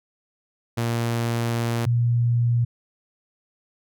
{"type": "tone pair in turn", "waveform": ["sawtooth", "sine"], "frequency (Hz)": [117, 118.98], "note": ["A#2", "A#2"], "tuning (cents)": [7, 36], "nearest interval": "unison", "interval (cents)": 29, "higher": "second", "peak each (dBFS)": [-18, -17], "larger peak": "second", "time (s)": [[0.77, 1.86], [1.86, 2.65]], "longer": "first", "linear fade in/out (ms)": 10, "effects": []}